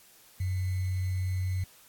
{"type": "tone with sample-and-hold", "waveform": "sine", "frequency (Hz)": 92.5, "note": "F#2", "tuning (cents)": 0, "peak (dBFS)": -27, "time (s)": [0.4, 1.64], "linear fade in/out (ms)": 5, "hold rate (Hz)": 2100, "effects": ["white hiss -57 dBFS RMS until 1.88 s", "AAC 64 kbps"]}